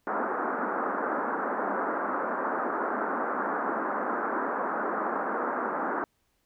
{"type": "band-pass noise", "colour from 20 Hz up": "white", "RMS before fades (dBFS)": -30, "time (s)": [0.07, 6.04], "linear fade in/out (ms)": 0, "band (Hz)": [210, 1500], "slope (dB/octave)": 48, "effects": ["pink hiss -73 dBFS RMS until 6.45 s"]}